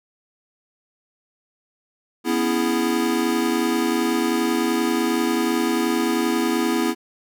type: chord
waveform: square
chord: C# minor seventh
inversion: third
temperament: equal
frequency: 246.9 / 277.2 / 329.6 / 415.3 Hz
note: B3 / C#4 / E4 / G#4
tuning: 0 / 0 / 0 / 0 cents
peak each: -24 / -29 / -23 / -28 dBFS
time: 2.24-6.95 s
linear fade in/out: 50 ms
effects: none